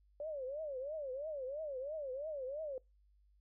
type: tone with vibrato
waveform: sine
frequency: 568 Hz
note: C#5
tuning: 42 cents sharp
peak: -39 dBFS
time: 0.2-2.78 s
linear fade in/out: 2 ms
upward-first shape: triangle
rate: 3 Hz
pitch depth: 230 cents each way
effects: noise-tail reverb RT60 0.2 s tail -23 dB re dry + added 50 Hz sine -66 dBFS peak until 3.4 s